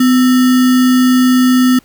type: tone with sample-and-hold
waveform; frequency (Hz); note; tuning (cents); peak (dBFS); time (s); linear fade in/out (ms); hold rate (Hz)
sine; 253; B3; +42; -6; 0-1.79; 5; 1575
effects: pink hiss -49 dBFS RMS until 1.84 s